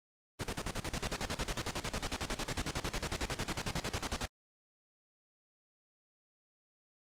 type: noise with tremolo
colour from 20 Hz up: pink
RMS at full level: -35 dBFS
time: 0.39-4.28 s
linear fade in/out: 20 ms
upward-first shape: square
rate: 11 Hz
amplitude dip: 80%
effects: low-pass 8000 Hz 12 dB/octave + Opus 24 kbps

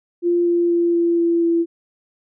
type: tone with pitch steps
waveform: sine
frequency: 347.2 / 345 / 342.8 / 340.6 / 338.5 / 336.3 Hz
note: F4 / F4 / F4 / F4 / E4 / E4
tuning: -10 / -21 / -32 / -43 / +46 / +35 cents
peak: -14 dBFS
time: 0.22-1.66 s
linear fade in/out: 50 ms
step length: 240 ms
effects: none

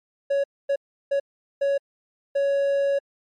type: tone bursts at uneven times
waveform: triangle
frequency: 558 Hz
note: C#5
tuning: 11 cents sharp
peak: -17 dBFS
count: 5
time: 0.3-0.44 / 0.69-0.76 / 1.11-1.2 / 1.61-1.78 / 2.35-2.99 s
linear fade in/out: 10 ms
effects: MP3 48 kbps

